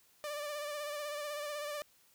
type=tone with vibrato; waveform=sawtooth; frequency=590 Hz; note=D5; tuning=8 cents sharp; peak=-34 dBFS; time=0.24-1.82 s; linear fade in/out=0 ms; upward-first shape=sine; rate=16 Hz; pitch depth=37 cents each way; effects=white hiss -67 dBFS RMS until 2.14 s